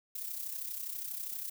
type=noise with amplitude modulation; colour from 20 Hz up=violet; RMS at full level=-37 dBFS; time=0.15-1.5 s; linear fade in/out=5 ms; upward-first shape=sine; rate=32.4 Hz; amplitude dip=60%; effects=none